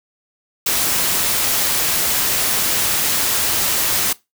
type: noise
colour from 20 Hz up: white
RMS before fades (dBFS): -18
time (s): 0.66-4.13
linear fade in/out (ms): 5
effects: noise-tail reverb RT60 0.2 s tail -20 dB re dry